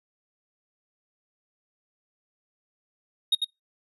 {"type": "tone with echo", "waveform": "triangle", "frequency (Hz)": 3729, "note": "A#7", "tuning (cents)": 0, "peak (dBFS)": -16, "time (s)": [3.32, 3.35], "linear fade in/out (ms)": 5, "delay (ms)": 96, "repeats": 1, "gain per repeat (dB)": -5, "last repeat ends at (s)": 3.446, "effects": ["noise-tail reverb RT60 0.2 s tail -26 dB re dry", "resampled to 32000 Hz"]}